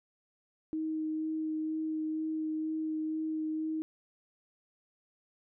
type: tone with vibrato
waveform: sine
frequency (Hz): 313.9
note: D#4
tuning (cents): +15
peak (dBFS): -31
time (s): 0.73-3.82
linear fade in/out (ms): 0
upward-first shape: sine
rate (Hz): 2.1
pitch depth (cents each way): 10
effects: none